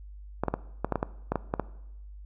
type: clicks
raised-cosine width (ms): 1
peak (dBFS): -12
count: 11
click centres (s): 0.436 / 0.483 / 0.54 / 0.846 / 0.923 / 0.957 / 1.029 / 1.32 / 1.357 / 1.539 / 1.597
effects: noise-tail reverb RT60 0.9 s tail -19 dB re dry + added 50 Hz sine -42 dBFS peak until 2.25 s